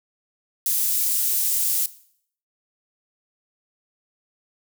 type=high-pass noise; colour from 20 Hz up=pink; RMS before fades=-22 dBFS; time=0.66-1.86 s; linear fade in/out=2 ms; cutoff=11000 Hz; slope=12 dB/octave; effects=noise-tail reverb RT60 0.6 s tail -17 dB re dry